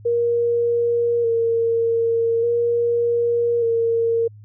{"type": "tone with vibrato", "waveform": "sine", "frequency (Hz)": 466.2, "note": "A#4", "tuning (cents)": 0, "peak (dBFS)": -16, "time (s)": [0.05, 4.28], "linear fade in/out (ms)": 10, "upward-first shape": "square", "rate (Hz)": 0.42, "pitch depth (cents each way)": 22, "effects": ["added 105 Hz sine -40 dBFS peak until 4.44 s"]}